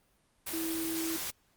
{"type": "tone in noise", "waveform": "sine", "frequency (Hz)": 327.1, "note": "E4", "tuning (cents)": -13, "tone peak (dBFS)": -33, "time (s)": [0.53, 1.17], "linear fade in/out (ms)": 10, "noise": "white", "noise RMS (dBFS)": -37, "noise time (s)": [0.46, 1.31], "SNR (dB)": 1, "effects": ["pink hiss -70 dBFS RMS until 1.56 s", "Opus 32 kbps"]}